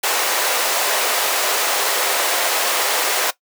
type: high-pass noise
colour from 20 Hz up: pink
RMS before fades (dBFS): -19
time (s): 0.03-3.31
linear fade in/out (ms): 10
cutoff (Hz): 480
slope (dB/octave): 24
effects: noise-tail reverb RT60 0.1 s tail -17 dB re dry